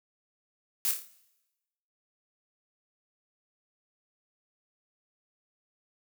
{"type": "noise with echo", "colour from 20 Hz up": "blue", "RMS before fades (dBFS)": -28, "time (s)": [0.85, 0.91], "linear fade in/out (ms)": 0, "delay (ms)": 28, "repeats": 6, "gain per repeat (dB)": -5, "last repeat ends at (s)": 1.078, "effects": ["noise-tail reverb RT60 1.0 s tail -19 dB re dry"]}